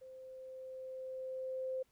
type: tone with level ramp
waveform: sine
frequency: 520 Hz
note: C5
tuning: 11 cents flat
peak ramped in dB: -50 to -35 dBFS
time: 0.01-1.83 s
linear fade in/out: 10 ms
effects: pink hiss -75 dBFS RMS until 1.91 s